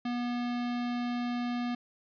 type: tone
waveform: square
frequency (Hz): 242.4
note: B3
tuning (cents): -32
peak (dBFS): -31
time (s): 0.05-1.75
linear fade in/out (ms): 5
effects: resampled to 11025 Hz